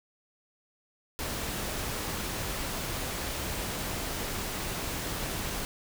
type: noise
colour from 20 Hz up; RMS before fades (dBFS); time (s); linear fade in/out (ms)
pink; -34; 1.19-5.65; 0
effects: none